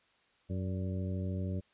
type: harmonic tone with a mistuned harmonic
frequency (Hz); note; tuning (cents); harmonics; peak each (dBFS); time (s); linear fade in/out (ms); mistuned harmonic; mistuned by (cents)
93; F#2; +9; 1 / 2 / 3 / 4 / 5 / 6; -34 / -38 / -45 / -47 / -50 / -48; 0.49-1.61; 20; 6; +62
effects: white hiss -69 dBFS RMS until 1.73 s + resampled to 8000 Hz